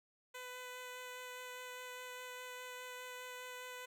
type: tone with vibrato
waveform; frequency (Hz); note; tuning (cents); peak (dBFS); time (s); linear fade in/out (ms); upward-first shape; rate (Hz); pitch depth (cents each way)
10% pulse; 501; B4; +25; -38; 0.34-3.86; 10; sine; 4.9; 9
effects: none